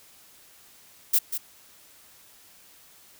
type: noise with echo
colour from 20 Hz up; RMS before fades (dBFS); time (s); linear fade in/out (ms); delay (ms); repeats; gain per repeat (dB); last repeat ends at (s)
violet; -20; 1.13-1.19; 10; 190; 1; -9; 1.38
effects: white hiss -54 dBFS RMS until 3.19 s